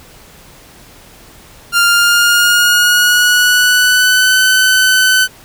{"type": "tone with pitch glide", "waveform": "sawtooth", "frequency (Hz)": [1396.9, 1514.6], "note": ["F6", "F#6"], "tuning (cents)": [0, 40], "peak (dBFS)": -4, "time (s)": [1.72, 5.28], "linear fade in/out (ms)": 50, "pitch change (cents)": 140, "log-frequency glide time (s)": [1.84, 4.39], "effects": ["pink hiss -40 dBFS RMS until 5.44 s"]}